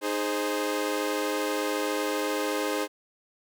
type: chord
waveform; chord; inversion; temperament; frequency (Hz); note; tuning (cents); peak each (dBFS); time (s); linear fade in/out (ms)
sawtooth; Ab major; second; equal with one note detuned; 308.4 / 415.3 / 523.3; Eb4 / Ab4 / C5; -15 / 0 / 0; -27; 0.01-2.88; 50
effects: none